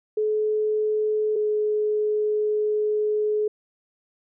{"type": "tone pair in turn", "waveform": "sine", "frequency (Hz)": [428.2, 424], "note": ["A4", "G#4"], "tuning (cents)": [-47, 36], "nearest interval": "unison", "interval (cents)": 17, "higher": "first", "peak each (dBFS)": -20, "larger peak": "neither", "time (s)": [[0.17, 1.36], [1.36, 3.48]], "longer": "second", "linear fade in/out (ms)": 5, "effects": []}